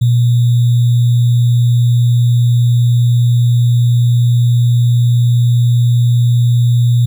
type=tone with sample-and-hold; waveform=sine; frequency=120.1 Hz; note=B2; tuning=48 cents flat; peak=-7 dBFS; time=0.01-7.06 s; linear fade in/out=10 ms; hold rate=3675 Hz; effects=none